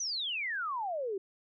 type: exponential sweep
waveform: sine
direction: down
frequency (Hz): 6200 to 370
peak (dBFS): -32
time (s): 0-1.18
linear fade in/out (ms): 5
effects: none